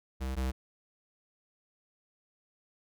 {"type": "tone pair in turn", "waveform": "square", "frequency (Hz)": [65.41, 64.81], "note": ["C2", "C2"], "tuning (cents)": [0, -16], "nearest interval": "unison", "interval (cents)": 16, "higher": "first", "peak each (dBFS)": [-33, -30], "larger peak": "second", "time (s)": [[0.2, 0.36], [0.36, 0.52]], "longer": "neither", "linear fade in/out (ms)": 20, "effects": []}